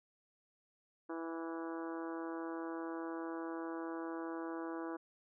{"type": "harmonic tone with a mistuned harmonic", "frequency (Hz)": 164.81, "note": "E3", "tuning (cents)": 0, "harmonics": [2, 3, 4, 5, 6, 7, 8, 9, 10], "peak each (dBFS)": [-41, -48, -51, -52, -51, -52, -57, -54, -60], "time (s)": [1.09, 4.97], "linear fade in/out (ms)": 10, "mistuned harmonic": 9, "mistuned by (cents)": -19, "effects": []}